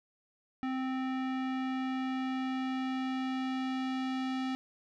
square tone with low-pass filter sweep, 260.8 Hz, C4, 5 cents flat, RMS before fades -34 dBFS, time 0.63-4.55 s, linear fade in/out 0 ms, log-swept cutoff 2200 to 3800 Hz, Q 1.1, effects none

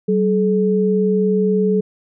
sine tone pair together, 190.9 / 428 Hz, G3 / A4, -46 / -48 cents, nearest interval octave + major second, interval 1398 cents, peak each -16 dBFS, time 0.08-1.81 s, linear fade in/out 10 ms, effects none

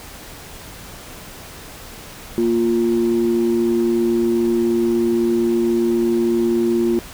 sine tone pair together, 233.1 / 349.3 Hz, A#3 / F4, 0 / 0 cents, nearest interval perfect fifth, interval 700 cents, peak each -18 / -15 dBFS, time 2.38-6.99 s, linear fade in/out 0 ms, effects tanh soft clip ceiling -9 dBFS + pink hiss -37 dBFS RMS until 7.13 s

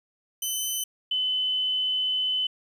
10% pulse / sine tone pair in turn, 3037 / 3025 Hz, F#7 / F#7, +44 / +38 cents, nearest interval unison, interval 6 cents, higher first, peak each -18 / -23 dBFS, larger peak first, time 0.42-0.84 / 1.11-2.47 s, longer second, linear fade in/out 5 ms, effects resampled to 32000 Hz + 10-bit

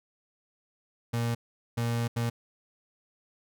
35% pulse tone bursts at uneven times, 117.5 Hz, A#2, 14 cents sharp, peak -25 dBFS, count 3, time 1.13-1.35 / 1.77-2.08 / 2.16-2.3 s, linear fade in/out 10 ms, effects none

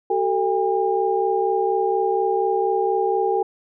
sine tone cluster, 381 / 445.2 / 805 Hz, G4 / A4 / G5, -49 / +20 / +46 cents, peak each -22 dBFS, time 0.1-3.43 s, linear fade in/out 5 ms, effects none

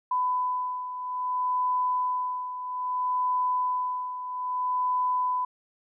sine beating tone pair, 1001 / 1001.61 Hz, B5 / B5, +23 / +24 cents, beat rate 0.61 Hz, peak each -26 / -32 dBFS, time 0.11-5.45 s, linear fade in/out 5 ms, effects none

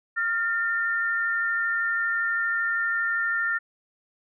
sine tone pair together, 1400 / 1806.3 Hz, F6 / A6, +4 / +45 cents, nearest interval major third, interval 441 cents, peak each -26 / -25 dBFS, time 0.16-3.59 s, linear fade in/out 20 ms, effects none

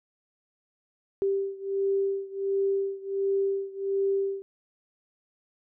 sine beating tone pair, 392 / 393.4 Hz, G4 / G4, 0 / +6 cents, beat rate 1.4 Hz, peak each -27 / -29 dBFS, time 1.22-4.42 s, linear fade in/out 0 ms, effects none

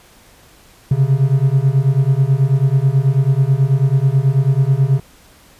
triangle beating tone pair, 130.81 / 140.01 Hz, C3 / C#3, 0 / +18 cents, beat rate 9.2 Hz, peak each -12 dBFS, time 0.91-5 s, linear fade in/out 5 ms, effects pink hiss -47 dBFS RMS until 5.59 s + resampled to 32000 Hz

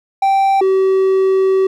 triangle tone pair in turn, 781 / 382 Hz, G5 / G4, -7 / -45 cents, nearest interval octave, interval 1238 cents, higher first, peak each -8 dBFS, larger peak neither, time 0.22-0.61 / 0.61-1.67 s, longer second, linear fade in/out 5 ms, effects none

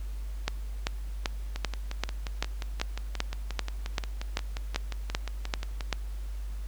two click trains, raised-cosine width 0.2 ms, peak -18 / -10 dBFS, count 25 / 15, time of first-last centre 1.56-5.808 / 0.48-5.927 s, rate 5.65 / 2.57 Hz, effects added 50 Hz sine -33 dBFS peak until 6.67 s + pink hiss -55 dBFS RMS until 6.67 s

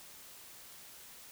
silence, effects white hiss -53 dBFS RMS until 1.31 s

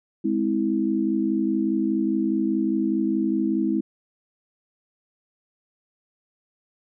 sine chord, Ab augmented, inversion none, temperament just, 207.7 / 259.6 / 324.5 Hz, Ab3 / C4 / E4, 0 / -13 / -27 cents, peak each -25 / -26 / -23 dBFS, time 0.24-3.81 s, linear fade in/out 10 ms, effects none

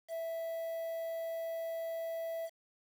triangle tone with quantisation, 659.3 Hz, E5, in tune, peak -34 dBFS, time 0.08-2.5 s, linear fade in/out 50 ms, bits 9, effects none

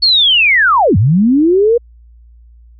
sine linear two-way sweep, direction down then up, 4437 to 87.31 to 485.7 Hz, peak -6 dBFS, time 0.02-1.78 s, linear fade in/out 10 ms, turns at 0.97 s, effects added 58 Hz sine -38 dBFS peak until 2.79 s + MP3 96 kbps

